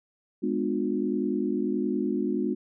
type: chord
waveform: sine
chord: G# diminished seventh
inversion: none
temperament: just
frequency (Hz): 207.7 / 249.2 / 299 / 358.8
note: G#3 / B3 / D4 / F4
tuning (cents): 0 / +16 / +31 / +47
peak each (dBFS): -30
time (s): 0.42-2.55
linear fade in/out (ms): 20
effects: none